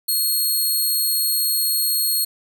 5% pulse tone, 4294 Hz, C8, 44 cents sharp, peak -11 dBFS, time 0.08-2.25 s, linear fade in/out 10 ms, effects none

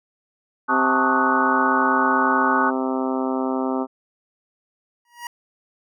harmonic tone, 130.81 Hz, C3, in tune, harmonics 2 / 3 / 4 / 5 / 6 / 7 / 8 / 9 / 10, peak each -23 / -28 / -31 / -31 / -32 / -32 / -38 / -34 / -37 dBFS, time 0.68-3.87 s, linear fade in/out 50 ms
sine chord, D# half-diminished seventh, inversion second, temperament equal with one note detuned, 880 / 1108.7 / 1250.3 / 1480 Hz, A5 / C#6 / D#6 / F#6, 0 / 0 / +8 / 0 cents, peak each -23 dBFS, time 0.68-2.71 s, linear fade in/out 20 ms
25% pulse tone with exponential growth, 955 Hz, A#5, 42 cents sharp, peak -23 dBFS, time 5.05-5.27 s, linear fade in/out 2 ms, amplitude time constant 47 ms
effects none

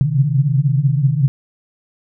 sine tone cluster, 129.6 / 135.2 / 140.1 / 155.4 Hz, C3 / C#3 / C#3 / D#3, -16 / -43 / +19 / -2 cents, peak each -18 dBFS, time 0.01-1.28 s, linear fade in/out 0 ms, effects none

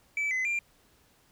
sine tone with pitch steps, 2308 / 2034 / 2383 Hz, D7 / C7 / D7, -31 / -50 / +25 cents, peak -24 dBFS, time 0.17-0.59 s, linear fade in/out 2 ms, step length 140 ms, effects tanh soft clip ceiling -26 dBFS + pink hiss -64 dBFS RMS until 1.31 s

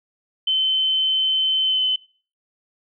sine tone with pitch glide, 3069 to 3041 Hz, G7 to F#7, -37 to +47 cents, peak -17 dBFS, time 0.47-1.96 s, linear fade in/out 5 ms, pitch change -16 cents, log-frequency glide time 1.63-1.82 s, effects noise-tail reverb RT60 0.4 s tail -20 dB re dry

